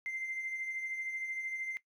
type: tone with tremolo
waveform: triangle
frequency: 2084 Hz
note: C7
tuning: 7 cents flat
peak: -30 dBFS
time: 0.06-1.77 s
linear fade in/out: 0 ms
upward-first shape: triangle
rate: 13 Hz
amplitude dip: 65%
effects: noise-tail reverb RT60 0.1 s tail -20 dB re dry + tanh soft clip ceiling -32 dBFS